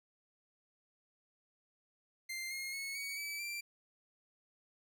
sawtooth tone with pitch steps, 2093 / 2143 / 2195 / 2247 / 2301 / 2356 Hz, C7 / C7 / C#7 / C#7 / D7 / D7, 0 / +41 / -18 / +23 / -36 / +5 cents, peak -36 dBFS, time 2.29-3.61 s, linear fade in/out 10 ms, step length 220 ms, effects none

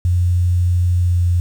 sine tone with pitch glide, 88.7 to 87.78 Hz, F2 to F2, +27 to +9 cents, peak -12 dBFS, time 0.05-1.4 s, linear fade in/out 0 ms, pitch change -18 cents, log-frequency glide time 1-1.24 s, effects 7-bit

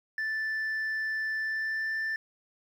sine tone with pitch glide, 1760 to 1773.3 Hz, A6 to A6, 0 to +13 cents, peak -26 dBFS, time 0.18-2.16 s, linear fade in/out 2 ms, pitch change +13 cents, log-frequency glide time 1.36-1.97 s, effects tanh soft clip ceiling -28 dBFS + 10-bit

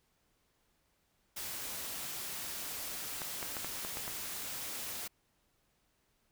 white noise, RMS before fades -41 dBFS, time 1.36-5.08 s, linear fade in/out 10 ms
clicks, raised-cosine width 0.5 ms, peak -25 dBFS, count 7, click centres 3.218 / 3.428 / 3.568 / 3.646 / 3.849 / 3.971 / 4.079 s
effects pink hiss -75 dBFS RMS until 6.31 s

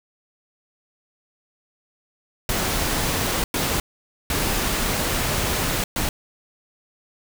pink noise bursts at uneven times, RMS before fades -23 dBFS, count 4, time 2.49-3.44 / 3.54-3.8 / 4.3-5.84 / 5.96-6.09 s, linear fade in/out 2 ms, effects none

